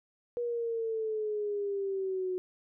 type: exponential sweep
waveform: sine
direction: down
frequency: 482.6 to 364.8 Hz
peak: -30 dBFS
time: 0.37-2.38 s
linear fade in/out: 0 ms
effects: none